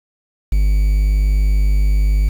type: tone with quantisation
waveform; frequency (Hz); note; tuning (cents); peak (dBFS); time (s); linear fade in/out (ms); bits
triangle; 50.4; G1; +49; -9; 0.52-2.29; 5; 6
effects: none